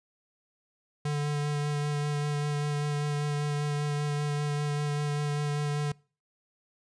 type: tone with vibrato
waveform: square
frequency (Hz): 146.83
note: D3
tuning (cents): 0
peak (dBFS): -28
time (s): 1.05-5.92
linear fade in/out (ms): 5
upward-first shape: sine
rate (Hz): 5.1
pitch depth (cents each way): 14
effects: noise-tail reverb RT60 0.4 s tail -25 dB re dry + resampled to 22050 Hz